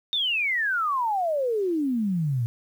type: exponential sweep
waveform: sine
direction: down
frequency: 3700 to 112.2 Hz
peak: -22 dBFS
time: 0.13-2.46 s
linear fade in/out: 0 ms
effects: 9-bit